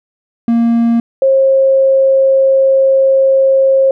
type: tone pair in turn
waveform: triangle / sine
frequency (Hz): 232.7 / 536.5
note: A#3 / C5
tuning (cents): -3 / +43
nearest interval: octave + major second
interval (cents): 1446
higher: second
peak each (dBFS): -6 / -6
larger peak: neither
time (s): 0.48-1 / 1.22-3.91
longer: second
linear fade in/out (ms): 2
effects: none